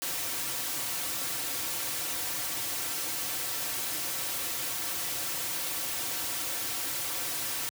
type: noise with comb filter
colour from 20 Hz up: white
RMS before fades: -33 dBFS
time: 0.02-7.69 s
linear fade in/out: 0 ms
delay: 4.8 ms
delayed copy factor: -0.65
effects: high-pass 100 Hz 12 dB/octave